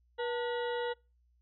harmonic tone with a mistuned harmonic, 482.5 Hz, B4, 40 cents flat, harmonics 1 / 2 / 3 / 4 / 6 / 7 / 8, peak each -33 / -39 / -43 / -45 / -49 / -50 / -51 dBFS, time 0.18-0.94 s, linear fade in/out 20 ms, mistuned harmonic 2, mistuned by -120 cents, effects noise-tail reverb RT60 0.3 s tail -26 dB re dry + added 60 Hz sine -66 dBFS peak until 1.41 s

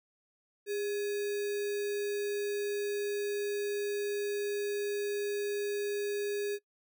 sine tone with sample-and-hold, 408.6 Hz, G#4, 28 cents flat, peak -31 dBFS, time 0.66-6.59 s, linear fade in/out 50 ms, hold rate 2100 Hz, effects noise-tail reverb RT60 0.1 s tail -22 dB re dry

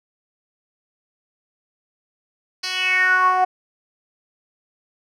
10% pulse tone with band-pass filter sweep, 370 Hz, F#4, in tune, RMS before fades -18 dBFS, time 2.63-3.45 s, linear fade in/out 10 ms, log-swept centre 4300 to 740 Hz, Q 5.7, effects none

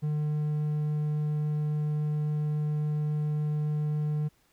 triangle tone, 150.6 Hz, D3, 44 cents sharp, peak -24 dBFS, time 0.02-4.29 s, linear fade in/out 20 ms, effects pink hiss -67 dBFS RMS until 4.52 s

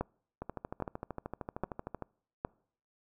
two click trains, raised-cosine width 1 ms, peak -24 / -18 dBFS, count 22 / 4, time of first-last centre 0.42-2.023 / 0.01-2.449 s, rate 13.1 / 1.23 Hz, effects noise-tail reverb RT60 0.6 s tail -26 dB re dry

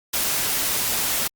white noise, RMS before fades -23 dBFS, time 0.13-1.28 s, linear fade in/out 10 ms, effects Opus 48 kbps

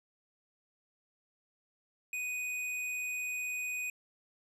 square tone, 2489 Hz, D#7, in tune, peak -35 dBFS, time 2.13-3.9 s, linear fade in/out 2 ms, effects low-pass 12000 Hz 12 dB/octave

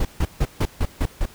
brown noise bursts, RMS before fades -19 dBFS, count 7, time 0-1.257 s, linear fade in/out 5 ms, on 51 ms, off 150 ms, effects pink hiss -47 dBFS RMS until 1.34 s

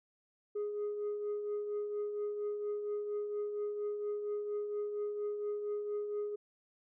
sine tone with tremolo, 415.3 Hz, G#4, in tune, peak -30 dBFS, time 0.55-6.36 s, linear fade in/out 10 ms, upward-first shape triangle, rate 4.3 Hz, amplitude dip 55%, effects tanh soft clip ceiling -32 dBFS

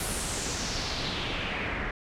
pink noise with low-pass filter sweep, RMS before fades -32 dBFS, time 0-1.91 s, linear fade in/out 2 ms, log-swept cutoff 11000 to 1800 Hz, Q 2.7, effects none

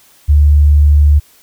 sine tone, 73.42 Hz, D2, in tune, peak -4 dBFS, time 0.28-1.2 s, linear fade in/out 20 ms, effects white hiss -47 dBFS RMS until 1.42 s

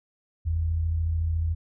sine tone pair together, 48.13 / 82 Hz, G1 / E2, -31 / -9 cents, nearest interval major sixth, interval 922 cents, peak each -33 / -23 dBFS, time 0.45-1.55 s, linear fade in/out 20 ms, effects none

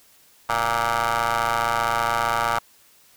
15% pulse ring-modulated tone, 115.2 Hz, A#2, 20 cents flat, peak -11 dBFS, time 0.49-2.59 s, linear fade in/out 5 ms, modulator 1050 Hz, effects white hiss -55 dBFS RMS until 3.16 s

